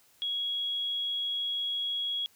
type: tone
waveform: sine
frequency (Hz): 3322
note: G#7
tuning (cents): 0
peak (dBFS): -29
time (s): 0.22-2.26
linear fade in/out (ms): 0
effects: white hiss -63 dBFS RMS until 2.35 s